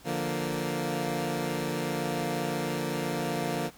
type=chord; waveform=15% pulse; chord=Bb major; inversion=first; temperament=equal; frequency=146.83 / 174.61 / 233.1 Hz; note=D3 / F3 / Bb3; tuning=0 / 0 / 0 cents; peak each=-27 dBFS; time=0.04-3.71 s; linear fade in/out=50 ms; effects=pink hiss -54 dBFS RMS until 3.77 s